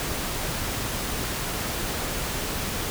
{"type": "noise", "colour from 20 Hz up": "pink", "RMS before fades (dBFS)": -29, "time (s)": [0, 2.9], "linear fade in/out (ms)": 0, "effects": []}